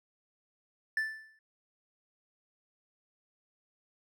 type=tone with exponential decay; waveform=triangle; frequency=1760 Hz; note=A6; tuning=in tune; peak=-24 dBFS; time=0.97-1.39 s; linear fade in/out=2 ms; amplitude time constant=90 ms; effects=none